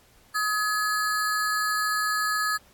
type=ring-modulated tone; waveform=square; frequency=1480 Hz; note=F#6; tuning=in tune; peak=-21 dBFS; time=0.34-2.58 s; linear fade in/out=20 ms; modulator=214 Hz; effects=pink hiss -58 dBFS RMS until 2.73 s + AAC 64 kbps